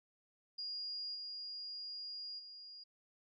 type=tone with level steps; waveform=sine; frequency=4847 Hz; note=D#8; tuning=46 cents flat; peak=-40 / -43 / -50 dBFS; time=0.58-2.84 s; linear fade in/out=10 ms; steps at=1.14 / 2.38 s; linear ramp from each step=20 ms; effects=none